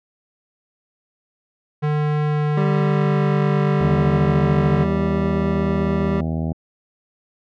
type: tone with pitch glide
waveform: square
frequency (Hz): 149.9 to 146.73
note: D3 to D3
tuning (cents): +36 to -1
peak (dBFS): -18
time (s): 1.82-4.85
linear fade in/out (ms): 20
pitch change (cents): -37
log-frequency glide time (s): 2.44-3.25
type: tone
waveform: 25% pulse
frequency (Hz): 196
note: G3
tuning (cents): 0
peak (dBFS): -16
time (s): 2.57-6.21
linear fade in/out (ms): 5
type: harmonic tone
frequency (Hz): 80.2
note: E2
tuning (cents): -47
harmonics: 1 / 2 / 3 / 4 / 5 / 6 / 7 / 8 / 9 / 10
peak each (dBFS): -26 / -23 / -27 / -34 / -39 / -41 / -39 / -36 / -41 / -42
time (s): 3.8-6.53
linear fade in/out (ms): 10
effects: low-pass 2000 Hz 12 dB/octave